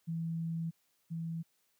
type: tone pair in turn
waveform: sine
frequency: 164.81 / 164.81 Hz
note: E3 / E3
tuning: 0 / 0 cents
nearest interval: unison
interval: 0 cents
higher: neither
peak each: -33 / -35 dBFS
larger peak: first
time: 0.07-0.71 / 1.1-1.43 s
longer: first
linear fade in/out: 20 ms
effects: white hiss -75 dBFS RMS until 1.79 s + high-pass 80 Hz 12 dB/octave